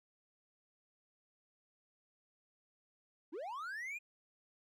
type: linear sweep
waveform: triangle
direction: up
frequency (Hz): 270 to 2495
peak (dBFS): -39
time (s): 3.32-3.99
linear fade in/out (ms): 20
effects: none